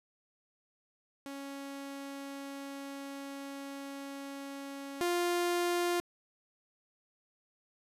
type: tone pair in turn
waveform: sawtooth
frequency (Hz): 277.2 / 350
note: C#4 / F4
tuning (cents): 0 / +4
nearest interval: major third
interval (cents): 404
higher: second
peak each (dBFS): -37 / -25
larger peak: second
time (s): 1.26-5.01 / 5.01-6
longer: first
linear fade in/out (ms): 0
effects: resampled to 32000 Hz + 11-bit